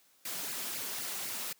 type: noise with flanger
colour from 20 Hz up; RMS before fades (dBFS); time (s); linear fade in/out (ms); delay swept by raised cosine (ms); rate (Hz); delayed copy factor
white; -38; 0.25-1.53; 5; 0.41 to 5.21; 3.9; +0.7
effects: white hiss -66 dBFS RMS until 1.59 s + high-pass 150 Hz 12 dB/octave